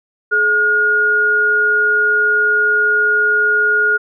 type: tone pair together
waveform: sine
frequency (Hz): 425.9 / 1432.6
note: G#4 / F6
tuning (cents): +44 / +44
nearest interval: octave + major sixth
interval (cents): 2100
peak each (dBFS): -21 / -11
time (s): 0.31-3.98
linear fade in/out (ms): 20
effects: none